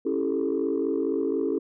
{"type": "chord", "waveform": "sine", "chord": "A dominant seventh", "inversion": "first", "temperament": "just", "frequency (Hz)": [275, 330, 396, 440], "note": ["C#4", "E4", "G4", "A4"], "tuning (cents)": [-14, 2, 18, 0], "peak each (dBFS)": -28, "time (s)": [0.05, 1.59], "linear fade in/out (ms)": 10, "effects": ["tanh soft clip ceiling -16 dBFS"]}